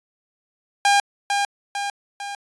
sawtooth tone with echo, 806 Hz, G5, 48 cents sharp, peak -10 dBFS, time 0.85-1 s, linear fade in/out 2 ms, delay 450 ms, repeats 3, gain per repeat -5 dB, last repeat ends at 2.35 s, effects resampled to 22050 Hz

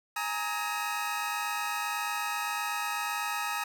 25% pulse chord, Ab suspended second, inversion none, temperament equal with one note detuned, 830.6 / 932.3 / 1269.9 Hz, Ab5 / Bb5 / Eb6, 0 / 0 / +35 cents, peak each -32 / -32 / -30 dBFS, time 0.16-3.64 s, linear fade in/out 5 ms, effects none

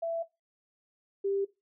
sine tone pair in turn, 666 / 395.2 Hz, E5 / G4, +18 / +14 cents, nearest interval major sixth, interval 904 cents, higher first, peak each -29 / -27 dBFS, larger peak second, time 0.02-0.23 / 1.24-1.45 s, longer neither, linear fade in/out 10 ms, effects noise-tail reverb RT60 0.2 s tail -17 dB re dry

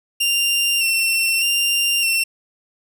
sawtooth tone with vibrato, 2747 Hz, F7, 29 cents flat, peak -13 dBFS, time 0.2-2.24 s, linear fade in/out 10 ms, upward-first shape square, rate 0.82 Hz, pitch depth 25 cents each way, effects none

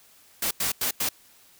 white noise bursts at uneven times, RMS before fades -26 dBFS, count 4, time 0.42-0.51 / 0.6-0.72 / 0.81-0.91 / 1-1.09 s, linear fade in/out 5 ms, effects white hiss -56 dBFS RMS until 1.59 s

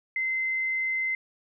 sine tone, 2066 Hz, C7, 22 cents flat, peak -25 dBFS, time 0.16-1.15 s, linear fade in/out 2 ms, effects none

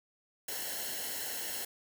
white noise with comb filter, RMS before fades -38 dBFS, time 0.48-1.65 s, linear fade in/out 5 ms, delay 0.83 ms, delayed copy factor -0.7, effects none

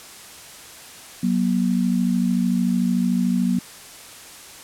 sine tone pair together, 185.03 / 238.5 Hz, F#3 / A#3, 0 / +40 cents, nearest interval major third, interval 440 cents, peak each -20 dBFS, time 1.23-3.59 s, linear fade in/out 5 ms, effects white hiss -41 dBFS RMS until 4.63 s + low-pass 11000 Hz 12 dB/octave

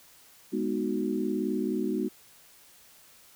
sine chord, G# minor seventh, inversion none, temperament equal, 207.7 / 246.9 / 311.1 / 370 Hz, G#3 / B3 / D#4 / F#4, 0 / 0 / 0 / 0 cents, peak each -32 dBFS, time 0.52-2.09 s, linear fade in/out 20 ms, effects white hiss -56 dBFS RMS until 3.35 s

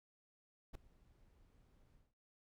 brown noise with ADSR envelope, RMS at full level -44 dBFS, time 0.73-2.14 s, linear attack 22 ms, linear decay 3 ms, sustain -24 dB, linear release 190 ms, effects none

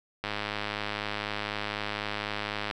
click train, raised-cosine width 0.3 ms, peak -15 dBFS, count 258, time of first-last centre 0.24-2.711 s, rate 104 Hz, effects none

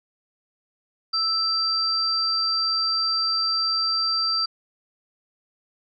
sine tone pair together, 1318.5 / 4699 Hz, E6 / D8, 0 / 0 cents, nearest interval octave + minor seventh, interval 2200 cents, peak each -28 / -21 dBFS, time 1.13-4.46 s, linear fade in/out 10 ms, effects none

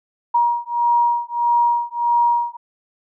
sine beating tone pair, 949 / 950.6 Hz, A#5 / A#5, +31 / +34 cents, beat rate 1.6 Hz, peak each -18 dBFS, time 0.34-2.57 s, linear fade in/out 10 ms, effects none

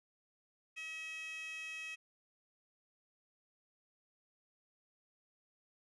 15% pulse tone with high-pass filter, 640 Hz, D#5, 49 cents sharp, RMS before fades -45 dBFS, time 0.76-1.96 s, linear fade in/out 20 ms, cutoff 2500 Hz, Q 4.8, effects resampled to 24000 Hz

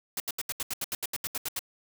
white noise bursts, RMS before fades -32 dBFS, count 14, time 0.17-1.592 s, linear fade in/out 2 ms, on 31 ms, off 76 ms, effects none

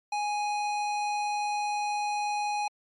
square tone, 830.6 Hz, G#5, in tune, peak -28 dBFS, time 0.12-2.68 s, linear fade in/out 5 ms, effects low-pass 7000 Hz 12 dB/octave + MP3 48 kbps

